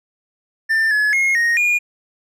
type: tone with pitch steps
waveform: triangle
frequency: 1788 / 1702 / 2153 / 1866 / 2431 Hz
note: A6 / G#6 / C7 / A#6 / D#7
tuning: +27 / +42 / +49 / +1 / -41 cents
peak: -12 dBFS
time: 0.69-1.79 s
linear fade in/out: 20 ms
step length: 220 ms
effects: none